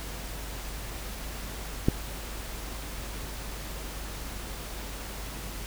click, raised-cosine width 3 ms, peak -8 dBFS, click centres 1.885 s, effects added 50 Hz sine -38 dBFS peak until 5.66 s + pink hiss -40 dBFS RMS until 5.66 s

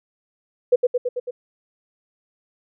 sine tone with echo, 493.9 Hz, B4, in tune, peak -10 dBFS, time 0.72-0.76 s, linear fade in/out 10 ms, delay 110 ms, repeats 5, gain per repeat -3 dB, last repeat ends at 1.31 s, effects none

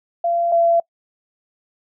sine tone pair in turn, 685 / 677.5 Hz, F5 / E5, -34 / +47 cents, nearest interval unison, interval 19 cents, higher first, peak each -16 / -12 dBFS, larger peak second, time 0.24-0.52 / 0.52-0.8 s, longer neither, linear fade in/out 5 ms, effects noise-tail reverb RT60 0.1 s tail -25 dB re dry

